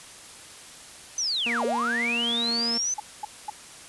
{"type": "linear two-way sweep", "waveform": "sine", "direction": "down then up", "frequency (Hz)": [6180, 408.4, 6180], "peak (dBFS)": -24, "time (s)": [1.18, 2.94], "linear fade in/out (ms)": 2, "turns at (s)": 1.65}
{"type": "tone with pitch glide", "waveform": "sawtooth", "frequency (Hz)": [235.8, 233.4], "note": ["A#3", "A#3"], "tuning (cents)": [20, 2], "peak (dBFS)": -26, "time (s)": [1.46, 2.78], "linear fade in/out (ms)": 5, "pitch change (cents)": -18, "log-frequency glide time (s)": [2.21, 2.43]}
{"type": "tone bursts", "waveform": "sine", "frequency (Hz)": 845, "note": "G#5", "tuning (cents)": 30, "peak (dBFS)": -27, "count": 3, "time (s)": [2.98, 3.5], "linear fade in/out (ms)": 5, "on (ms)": 20, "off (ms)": 230}
{"effects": ["white hiss -45 dBFS RMS until 3.88 s", "resampled to 24000 Hz"]}